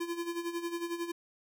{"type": "tone with tremolo", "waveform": "square", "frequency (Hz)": 341.2, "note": "F4", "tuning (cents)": -40, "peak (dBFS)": -32, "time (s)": [0, 1.12], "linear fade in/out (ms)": 10, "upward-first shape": "sine", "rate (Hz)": 11, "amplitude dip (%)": 70, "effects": []}